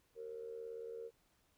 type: tone with amplitude modulation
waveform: sine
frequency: 460.8 Hz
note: A#4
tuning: 20 cents flat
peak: -40 dBFS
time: 0.15-1.11 s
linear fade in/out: 50 ms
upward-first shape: sine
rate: 77.9 Hz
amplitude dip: 75%
effects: tanh soft clip ceiling -36 dBFS + pink hiss -75 dBFS RMS until 1.57 s